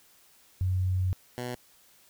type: tone pair in turn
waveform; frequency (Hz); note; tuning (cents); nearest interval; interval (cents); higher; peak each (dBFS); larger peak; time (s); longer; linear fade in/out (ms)
sine / 10% pulse; 92.5 / 123.47; F#2 / B2; 0 / 0; perfect fourth; 500; second; -24 / -25; first; 0.61-1.13 / 1.38-1.55; first; 0
effects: white hiss -60 dBFS RMS until 2.09 s